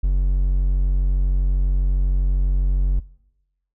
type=tone; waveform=triangle; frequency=46.25 Hz; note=F#1; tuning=in tune; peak=-13 dBFS; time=0.03-3 s; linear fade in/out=10 ms; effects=noise-tail reverb RT60 0.9 s tail -22 dB re dry